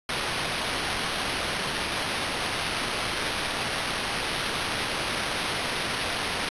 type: noise with sample-and-hold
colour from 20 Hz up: violet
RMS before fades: -29 dBFS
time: 0.09-6.49 s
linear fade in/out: 2 ms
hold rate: 7350 Hz
effects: resampled to 24000 Hz